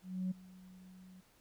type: tone with ADSR envelope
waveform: sine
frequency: 185 Hz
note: F#3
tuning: in tune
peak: -31 dBFS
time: 0.02-1.21 s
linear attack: 290 ms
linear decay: 13 ms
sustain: -22 dB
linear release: 10 ms
effects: tanh soft clip ceiling -30 dBFS + pink hiss -68 dBFS RMS until 1.4 s